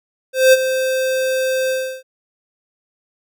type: tone with ADSR envelope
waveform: square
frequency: 521 Hz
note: C5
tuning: 7 cents flat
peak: -6 dBFS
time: 0.33-2.03 s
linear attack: 200 ms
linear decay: 29 ms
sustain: -11 dB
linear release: 330 ms
effects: none